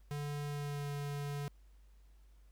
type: tone with pitch glide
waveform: square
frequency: 145.5 to 143.66 Hz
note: D3 to D3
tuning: -16 to -38 cents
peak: -38 dBFS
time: 0.11-1.48 s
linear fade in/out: 0 ms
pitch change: -22 cents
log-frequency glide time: 0.46-0.88 s
effects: added 50 Hz sine -58 dBFS peak until 2.51 s + pink hiss -75 dBFS RMS until 2.51 s